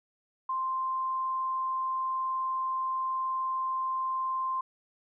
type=tone; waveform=sine; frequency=1046.5 Hz; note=C6; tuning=in tune; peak=-28 dBFS; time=0.49-4.61 s; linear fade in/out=5 ms; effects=none